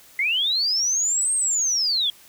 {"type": "linear two-way sweep", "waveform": "sine", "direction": "up then down", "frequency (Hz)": [2027, 8570, 3239], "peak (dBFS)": -19, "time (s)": [0.19, 2.1], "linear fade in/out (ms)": 2, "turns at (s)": 1.34, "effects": ["white hiss -50 dBFS RMS until 2.28 s"]}